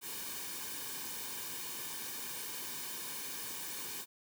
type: noise with comb filter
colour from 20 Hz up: white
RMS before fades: -42 dBFS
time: 0.01-4.06 s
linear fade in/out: 50 ms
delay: 1.5 ms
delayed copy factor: -0.7
effects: none